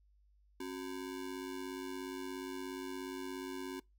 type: ring-modulated tone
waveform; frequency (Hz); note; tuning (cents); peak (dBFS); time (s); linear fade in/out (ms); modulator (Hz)
square; 320; D#4; +49; -38; 0.6-3.8; 5; 48.5
effects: noise-tail reverb RT60 0.2 s tail -24 dB re dry + added 50 Hz sine -65 dBFS peak until 3.98 s